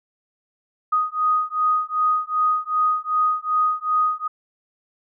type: beating tone pair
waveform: sine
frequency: 1244.5 / 1247.1 Hz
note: D#6 / D#6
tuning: 0 / +4 cents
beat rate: 2.6 Hz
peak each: -21 dBFS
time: 0.92-4.28 s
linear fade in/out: 10 ms
effects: none